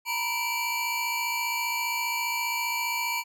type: tone cluster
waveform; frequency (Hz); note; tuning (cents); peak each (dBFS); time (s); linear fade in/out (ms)
square; 927 / 982 / 2329 / 4398; A#5 / B5 / D7 / C#8; -10 / -10 / -15 / -14; -34 / -35 / -30 / -37; 0.05-3.24; 50
effects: none